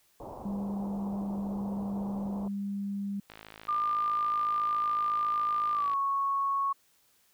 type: low-pass noise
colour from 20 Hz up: white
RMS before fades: -43 dBFS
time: 0.2-2.48 s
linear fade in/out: 2 ms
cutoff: 970 Hz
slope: 48 dB/octave
type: tone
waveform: sine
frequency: 200 Hz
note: G3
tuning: 35 cents sharp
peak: -31 dBFS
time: 0.45-3.2 s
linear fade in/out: 5 ms
type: click train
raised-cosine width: 0.3 ms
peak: -29 dBFS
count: 143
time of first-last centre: 3.3-5.935 s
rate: 53.9 Hz
type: tone with pitch glide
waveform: sine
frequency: 1198 to 1104.9 Hz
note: D6 to C#6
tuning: +34 to -6 cents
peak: -26 dBFS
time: 3.68-6.73 s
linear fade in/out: 10 ms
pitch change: -140 cents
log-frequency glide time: 5.73-5.95 s
effects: white hiss -67 dBFS RMS until 7.33 s